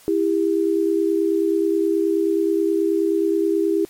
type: tone pair together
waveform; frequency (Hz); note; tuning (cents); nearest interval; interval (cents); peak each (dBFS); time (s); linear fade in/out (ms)
sine; 329.6 / 399; E4 / G4; 0 / +31; minor third; 331; -19; 0.08-3.85; 0
effects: white hiss -49 dBFS RMS until 3.89 s + MP3 64 kbps